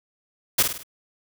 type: noise with echo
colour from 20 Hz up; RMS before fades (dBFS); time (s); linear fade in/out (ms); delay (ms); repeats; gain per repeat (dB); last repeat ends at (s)
white; -17; 0.58-0.63; 10; 51; 4; -6; 0.834
effects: none